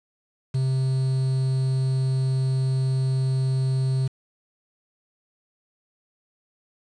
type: tone with quantisation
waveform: triangle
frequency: 131.7 Hz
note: C3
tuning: 12 cents sharp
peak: -18 dBFS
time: 0.54-4.08 s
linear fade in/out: 10 ms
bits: 7
effects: resampled to 22050 Hz